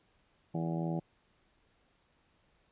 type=harmonic tone; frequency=82.41 Hz; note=E2; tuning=in tune; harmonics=2 / 3 / 4 / 5 / 6 / 7 / 8 / 9 / 10; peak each=-33 / -44 / -39 / -46 / -51 / -44 / -50 / -45 / -49 dBFS; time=0.54-1 s; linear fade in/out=10 ms; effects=pink hiss -71 dBFS RMS until 2.71 s + resampled to 8000 Hz